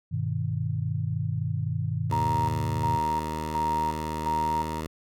sine chord, G augmented, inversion none, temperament equal with one note detuned, 99.83 / 123.47 / 155.56 Hz, G2 / B2 / D#3, +32 / 0 / 0 cents, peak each -30 dBFS, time 0.11-2.99 s, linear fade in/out 20 ms
10% pulse tone with pitch glide, 77.8 to 78.52 Hz, D#2 to D#2, 0 to +16 cents, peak -23 dBFS, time 2.1-4.87 s, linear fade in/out 5 ms, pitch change +16 cents, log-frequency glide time 4.11-4.58 s
sine tone with tremolo, 936 Hz, A#5, 7 cents sharp, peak -24 dBFS, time 2.12-4.81 s, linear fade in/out 5 ms, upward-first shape square, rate 1.4 Hz, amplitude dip 65%
effects none

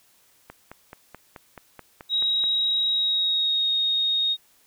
click train, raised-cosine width 0.5 ms, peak -24 dBFS, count 10, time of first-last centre 0.5-2.44 s, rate 4.64 Hz
sine tone with pitch glide, 3817 to 3728 Hz, A#7 to A#7, +40 to -1 cents, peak -20 dBFS, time 2.09-4.37 s, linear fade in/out 50 ms, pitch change -41 cents, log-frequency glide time 2.89-3.71 s
effects white hiss -60 dBFS RMS until 4.66 s

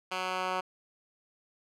10% pulse tone with band-pass filter sweep, 185 Hz, F#3, in tune, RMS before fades -33 dBFS, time 0.11-0.61 s, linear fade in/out 10 ms, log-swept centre 2200 to 1300 Hz, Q 0.87, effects none

